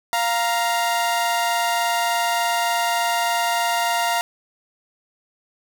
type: tone pair together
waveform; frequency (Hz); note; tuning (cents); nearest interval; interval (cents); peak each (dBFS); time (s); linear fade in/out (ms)
sawtooth; 696 / 935.8; F5 / A#5; -6 / +6; perfect fourth; 512; -18 / -18; 0.13-4.21; 0
effects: none